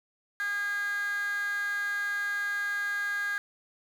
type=tone with high-pass filter; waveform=15% pulse; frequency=407 Hz; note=G#4; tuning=35 cents flat; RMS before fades=-31 dBFS; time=0.4-3.38 s; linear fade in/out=0 ms; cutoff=1600 Hz; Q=9.1; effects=none